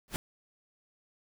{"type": "noise with exponential growth", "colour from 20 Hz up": "pink", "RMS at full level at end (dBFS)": -29, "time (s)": [0.08, 0.16], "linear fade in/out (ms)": 0, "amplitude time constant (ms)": 17, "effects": []}